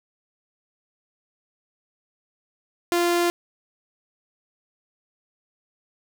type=tone; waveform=sawtooth; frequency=346.8 Hz; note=F4; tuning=12 cents flat; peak=-15 dBFS; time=2.92-3.3 s; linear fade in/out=0 ms; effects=none